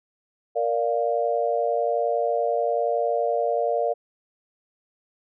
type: chord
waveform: sine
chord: Bb major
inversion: none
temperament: equal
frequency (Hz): 466.2 / 587.3 / 698.5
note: Bb4 / D5 / F5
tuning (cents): 0 / 0 / 0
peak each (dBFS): -25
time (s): 0.55-3.94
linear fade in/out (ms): 20
effects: none